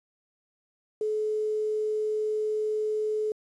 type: tone with quantisation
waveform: sine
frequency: 428.9 Hz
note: A4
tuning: 44 cents flat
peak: -25 dBFS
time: 1.01-3.32 s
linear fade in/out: 2 ms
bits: 9
effects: resampled to 24000 Hz